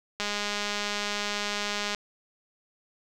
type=click train; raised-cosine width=0.2 ms; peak=-13 dBFS; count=361; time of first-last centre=0.2-1.948 s; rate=206 Hz; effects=9-bit